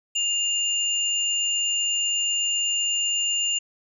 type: tone pair together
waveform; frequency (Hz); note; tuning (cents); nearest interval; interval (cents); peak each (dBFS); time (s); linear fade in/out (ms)
sine; 2815 / 7093; F7 / A8; +13 / +13; octave + major third; 1600; -23 / -26; 0.15-3.59; 10
effects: none